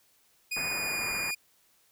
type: tone with pitch glide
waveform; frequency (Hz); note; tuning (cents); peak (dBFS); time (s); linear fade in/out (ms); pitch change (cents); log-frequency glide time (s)
sawtooth; 2471 to 2436; D#7 to D#7; -13 to -37; -27; 0.51-1.35; 10; -24; 0.62-1.05
type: low-pass noise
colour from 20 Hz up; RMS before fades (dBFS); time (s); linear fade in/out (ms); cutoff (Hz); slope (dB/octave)
white; -39; 0.56-1.31; 5; 2500; 96
effects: white hiss -66 dBFS RMS until 1.91 s